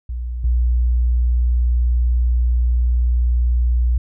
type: tone pair in turn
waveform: sine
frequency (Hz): 60.3 / 60.3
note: B1 / B1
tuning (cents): -41 / -41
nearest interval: unison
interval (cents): 0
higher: neither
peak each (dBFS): -22 / -13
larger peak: second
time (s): 0.09-0.44 / 0.44-3.98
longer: second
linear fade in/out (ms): 5
effects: none